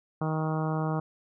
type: harmonic tone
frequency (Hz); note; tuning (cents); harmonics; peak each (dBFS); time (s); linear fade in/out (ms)
157.2; D#3; +18; 1 / 2 / 3 / 4 / 5 / 6 / 7 / 8 / 9; -28 / -35 / -37 / -38 / -37 / -41 / -40 / -41 / -46; 0.21-1; 5
effects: none